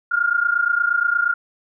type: tone pair together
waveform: sine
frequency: 1396.9 / 1425.4 Hz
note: F6 / F6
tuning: 0 / +35 cents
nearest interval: unison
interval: 35 cents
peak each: -19 dBFS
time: 0.11-1.34 s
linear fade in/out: 10 ms
effects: none